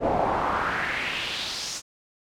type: noise with band-pass filter sweep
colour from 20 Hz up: brown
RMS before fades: -27 dBFS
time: 0-1.82 s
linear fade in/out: 50 ms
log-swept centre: 570 to 6600 Hz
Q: 2.7
effects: none